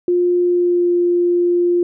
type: tone with pitch glide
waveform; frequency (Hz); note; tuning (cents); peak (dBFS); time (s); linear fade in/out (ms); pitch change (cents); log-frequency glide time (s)
sine; 354 to 350.3; F4 to F4; +23 to +5; -12; 0.08-1.83; 2; -18; 0.41-0.91
effects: none